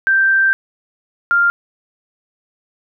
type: tone pair in turn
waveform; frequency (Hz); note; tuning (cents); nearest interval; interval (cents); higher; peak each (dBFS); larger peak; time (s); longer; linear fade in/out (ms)
sine; 1568 / 1396.9; G6 / F6; 0 / 0; major second; 200; first; -10; neither; 0.07-0.53 / 1.31-1.5; first; 0
effects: none